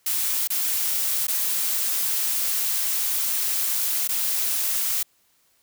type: noise with dropouts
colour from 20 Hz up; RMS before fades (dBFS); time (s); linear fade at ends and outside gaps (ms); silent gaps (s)
blue; -24; 0.06-5.03; 5; 0.475-0.502 / 1.27-1.281 / 4.076-4.089
effects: white hiss -64 dBFS RMS until 5.62 s